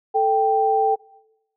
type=tone pair together; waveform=sine; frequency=440 / 784 Hz; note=A4 / G5; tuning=0 / 0 cents; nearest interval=minor seventh; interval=1000 cents; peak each=-20 / -17 dBFS; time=0.14-0.96 s; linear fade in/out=20 ms; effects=noise-tail reverb RT60 0.9 s tail -22 dB re dry